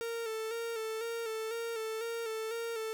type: tone with vibrato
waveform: 45% pulse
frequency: 452 Hz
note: A4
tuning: 47 cents sharp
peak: -35 dBFS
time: 0.01-2.93 s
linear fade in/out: 0 ms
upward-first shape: square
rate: 2 Hz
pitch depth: 40 cents each way
effects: none